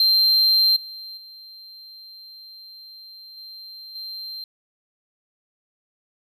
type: tone with level steps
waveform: triangle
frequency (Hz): 4149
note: C8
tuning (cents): -15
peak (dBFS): -13 / -33 / -39 / -36 / -30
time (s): 0-4.44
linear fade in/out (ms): 2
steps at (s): 0.76 / 1.17 / 3.37 / 3.95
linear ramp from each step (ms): 5
effects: none